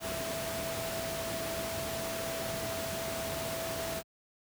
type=tone in noise; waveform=sine; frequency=659.3 Hz; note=E5; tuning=in tune; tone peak=-37 dBFS; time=0-4.03 s; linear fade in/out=50 ms; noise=pink; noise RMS=-37 dBFS; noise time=0-4.03 s; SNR=-3 dB; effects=high-pass 80 Hz 12 dB/octave